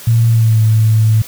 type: tone with pitch glide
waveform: sine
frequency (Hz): 115.2 to 110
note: A#2 to A2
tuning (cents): -20 to 0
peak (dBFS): -7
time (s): 0.07-1.22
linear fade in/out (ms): 5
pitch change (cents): -80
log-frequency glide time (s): 0.28-0.6
effects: white hiss -33 dBFS RMS until 1.27 s